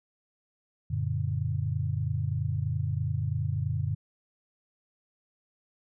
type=chord; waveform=sine; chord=Gb augmented; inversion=none; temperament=just; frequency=92.5 / 115.62 / 144.53 Hz; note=Gb2 / Bb2 / D3; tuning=0 / -14 / -27 cents; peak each=-31 dBFS; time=0.9-3.95 s; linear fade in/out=10 ms; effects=none

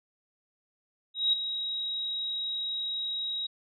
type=tone with ADSR envelope; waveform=sine; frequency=3816 Hz; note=A#7; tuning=40 cents sharp; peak=-20 dBFS; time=1.14-3.47 s; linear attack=190 ms; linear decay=7 ms; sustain=-10 dB; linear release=10 ms; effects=none

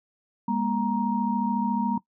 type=tone cluster; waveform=sine; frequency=203.9 / 237.9 / 938 Hz; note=G#3 / A#3 / A#5; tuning=-32 / +35 / +11 cents; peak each=-27 dBFS; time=0.48-1.98 s; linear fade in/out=5 ms; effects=noise-tail reverb RT60 0.1 s tail -19 dB re dry

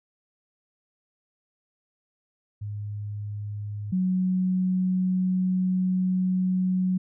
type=tone pair in turn; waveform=sine; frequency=103.7 / 184.77 Hz; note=G#2 / F#3; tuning=-2 / -2 cents; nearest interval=minor seventh; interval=1000 cents; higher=second; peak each=-30 / -21 dBFS; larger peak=second; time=2.61-3.92 / 3.92-6.98 s; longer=second; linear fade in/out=10 ms; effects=none

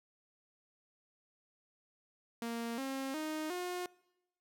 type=tone with pitch steps; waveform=sawtooth; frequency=232.5 / 268.6 / 310.4 / 358.6 Hz; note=A#3 / C4 / D#4 / F4; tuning=-4 / +46 / -4 / +46 cents; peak=-33 dBFS; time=2.42-3.86 s; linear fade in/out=2 ms; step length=360 ms; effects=noise-tail reverb RT60 0.9 s tail -23 dB re dry

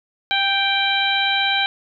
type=harmonic tone with a mistuned harmonic; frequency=784 Hz; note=G5; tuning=in tune; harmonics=1 / 2 / 3 / 4 / 5; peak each=-23 / -23 / -23 / -23 / -23 dBFS; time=0.31-1.66 s; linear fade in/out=0 ms; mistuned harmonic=1; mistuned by=+16 cents; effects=none

